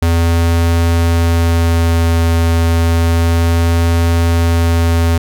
square tone with vibrato, 83.8 Hz, E2, 29 cents sharp, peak -10 dBFS, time 0.02-5.18 s, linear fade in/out 5 ms, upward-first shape sine, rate 0.31 Hz, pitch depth 9 cents each way, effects none

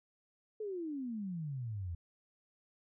sine exponential sweep, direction down, 442 to 81.7 Hz, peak -37 dBFS, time 0.6-1.95 s, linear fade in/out 5 ms, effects none

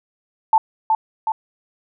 sine tone with echo, 882 Hz, A5, 4 cents sharp, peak -9 dBFS, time 0.53-0.58 s, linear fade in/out 2 ms, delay 370 ms, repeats 2, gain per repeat -4 dB, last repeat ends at 1.32 s, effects none

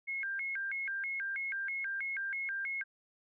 sine tone with vibrato, 1856 Hz, A#6, 8 cents flat, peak -34 dBFS, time 0.07-2.84 s, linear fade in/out 20 ms, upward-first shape square, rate 3.1 Hz, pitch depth 270 cents each way, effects none

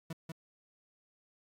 40% pulse tone with echo, 163.1 Hz, E3, 18 cents flat, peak -37 dBFS, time 0.1-0.13 s, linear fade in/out 5 ms, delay 190 ms, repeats 1, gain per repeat -2 dB, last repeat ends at 0.32 s, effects AAC 48 kbps

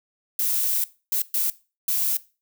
violet noise bursts at uneven times, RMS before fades -23 dBFS, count 4, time 0.39-0.84 / 1.12-1.22 / 1.34-1.5 / 1.88-2.17 s, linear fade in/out 2 ms, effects noise-tail reverb RT60 0.3 s tail -18 dB re dry

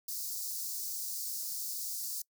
white high-pass noise, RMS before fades -38 dBFS, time 0.08-2.22 s, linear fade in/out 5 ms, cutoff 4500 Hz, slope 48 dB/octave, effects noise-tail reverb RT60 0.1 s tail -24 dB re dry

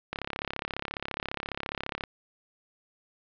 click train, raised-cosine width 0.3 ms, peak -15 dBFS, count 67, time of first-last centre 0.13-2.038 s, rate 34.6 Hz, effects low-pass 4000 Hz 12 dB/octave

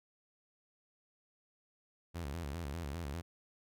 sawtooth tone with vibrato, 77.2 Hz, D#2, 13 cents flat, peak -35 dBFS, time 2.14-3.22 s, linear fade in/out 20 ms, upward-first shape square, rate 5 Hz, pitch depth 170 cents each way, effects none

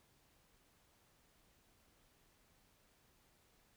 silence, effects pink hiss -72 dBFS RMS until 3.76 s

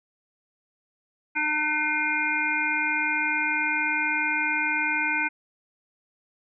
harmonic tone, 302.6 Hz, D#4, 48 cents flat, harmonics 1 / 3 / 5 / 7 / 8, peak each -35 / -31 / -28 / -28 / -27 dBFS, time 1.35-5.29 s, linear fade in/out 20 ms, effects none

